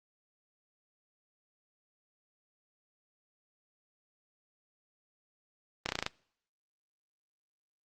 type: slowing click train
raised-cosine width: 0.2 ms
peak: -13 dBFS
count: 7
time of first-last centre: 5.86-6.064 s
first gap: 30 ms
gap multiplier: 1.05
effects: noise-tail reverb RT60 0.6 s tail -23 dB re dry + Opus 24 kbps